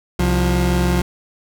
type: tone pair together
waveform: 30% pulse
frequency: 66.4 / 177.27 Hz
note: C2 / F3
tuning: +26 / +26 cents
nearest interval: octave + perfect fourth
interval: 1700 cents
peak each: -15 dBFS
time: 0.19-1.02 s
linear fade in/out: 5 ms
effects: none